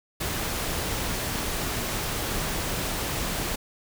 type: noise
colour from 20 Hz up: pink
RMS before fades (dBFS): -29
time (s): 0.2-3.56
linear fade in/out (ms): 10
effects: none